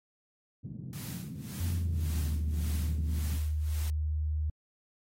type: band-pass noise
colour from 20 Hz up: white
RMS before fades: -41 dBFS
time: 0.63-3.38 s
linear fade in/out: 20 ms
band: 100 to 200 Hz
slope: 24 dB/octave
type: noise with tremolo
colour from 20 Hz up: white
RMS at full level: -45 dBFS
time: 0.93-3.9 s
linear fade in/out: 0 ms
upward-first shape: sine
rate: 1.8 Hz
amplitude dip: 90%
type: tone with pitch glide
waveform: sine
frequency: 87.31 to 76.45 Hz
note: F2 to D#2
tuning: 0 to -30 cents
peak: -28 dBFS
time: 1.6-4.5 s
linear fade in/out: 5 ms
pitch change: -230 cents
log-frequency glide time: 1.74-2.2 s
effects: AAC 48 kbps